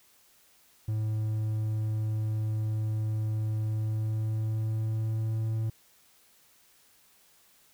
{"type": "tone with pitch glide", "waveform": "triangle", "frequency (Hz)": [108.5, 111.04], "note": ["A2", "A2"], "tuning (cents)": [-24, 16], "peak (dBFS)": -25, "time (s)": [0.88, 5.7], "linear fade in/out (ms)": 5, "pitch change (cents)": 40, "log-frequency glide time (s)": [3.66, 5.57], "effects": ["white hiss -62 dBFS RMS until 7.73 s"]}